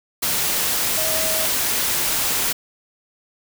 sine tone in noise, 636 Hz, D#5, 38 cents sharp, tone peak -27 dBFS, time 0.97-1.46 s, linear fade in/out 10 ms, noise white, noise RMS -21 dBFS, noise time 0.22-2.53 s, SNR -9 dB, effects none

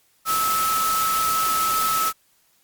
sine tone in noise, 1301 Hz, E6, 23 cents flat, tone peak -20 dBFS, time 0.25-2.13 s, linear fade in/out 50 ms, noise white, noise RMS -26 dBFS, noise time 0.25-2.13 s, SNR +3 dB, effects white hiss -62 dBFS RMS until 2.63 s + Opus 48 kbps

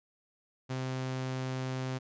sawtooth tone, 130 Hz, C3, 11 cents flat, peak -29 dBFS, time 0.69-1.99 s, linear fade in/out 20 ms, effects resampled to 16000 Hz

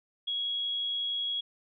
sine tone with amplitude modulation, 3322 Hz, G#7, in tune, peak -28 dBFS, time 0.27-1.41 s, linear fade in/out 10 ms, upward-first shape sine, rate 111 Hz, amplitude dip 25%, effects none

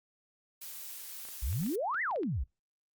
blue noise, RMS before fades -44 dBFS, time 0.61-1.76 s, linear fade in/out 10 ms
clicks, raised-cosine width 0.3 ms, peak -35 dBFS, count 9, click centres 1.252 / 1.287 / 1.528 / 1.634 / 1.664 / 1.945 / 2.111 / 2.16 / 2.233 s
sine exponential two-way sweep, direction up then down, 50 to 2093 to 50 Hz, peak -30 dBFS, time 1.42-2.44 s, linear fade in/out 10 ms, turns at 2.02 s
effects noise-tail reverb RT60 0.2 s tail -25 dB re dry + Opus 48 kbps

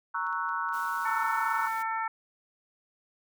sine chord, F# dominant seventh, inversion first, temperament equal, 932.3 / 1108.7 / 1318.5 / 1480 Hz, A#5 / C#6 / E6 / F#6, 0 / 0 / 0 / 0 cents, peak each -34 dBFS, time 0.14-1.68 s, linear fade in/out 10 ms
clicks, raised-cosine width 0.2 ms, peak -39 dBFS, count 7, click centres 0.268 / 0.328 / 0.491 / 0.689 / 0.727 / 1.1 / 1.231 s
white noise, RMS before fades -49 dBFS, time 0.73-1.83 s, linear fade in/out 10 ms
harmonic tone, 447.3 Hz, A4, 28 cents sharp, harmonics 2 / 3 / 4 / 5, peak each -31 / -33 / -38 / -41 dBFS, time 1.05-2.08 s, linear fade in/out 5 ms
effects none

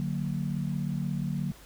sine chord, D augmented, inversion none, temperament just, 146.83 / 183.54 / 229.4 Hz, D3 / F#3 / A#3, 0 / -14 / -28 cents, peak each -31 / -32 / -36 dBFS, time 0-1.52 s, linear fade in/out 0 ms, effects added 50 Hz sine -52 dBFS peak until 1.65 s + pink hiss -53 dBFS RMS until 1.65 s

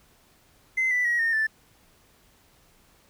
triangle tone with pitch steps, 2060 / 1980.7 / 1904.4 / 1831 / 1760.5 Hz, C7 / B6 / A#6 / A#6 / A6, -28 / +5 / +37 / -32 / 0 cents, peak -18 dBFS, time 0.77-1.47 s, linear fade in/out 10 ms, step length 140 ms, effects tanh soft clip ceiling -18 dBFS + pink hiss -60 dBFS RMS until 3.09 s

